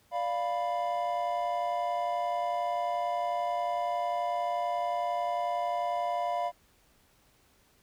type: chord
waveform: triangle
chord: B diminished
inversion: first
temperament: equal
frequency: 587.3 / 698.5 / 987.8 Hz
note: D5 / F5 / B5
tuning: 0 / 0 / 0 cents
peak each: -34 / -28 / -33 dBFS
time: 0.11-6.52 s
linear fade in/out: 50 ms
effects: pink hiss -65 dBFS RMS until 7.82 s